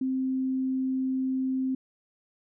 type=tone; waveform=sine; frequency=261.6 Hz; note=C4; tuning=in tune; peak=-25 dBFS; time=0.01-1.75 s; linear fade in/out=5 ms; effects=none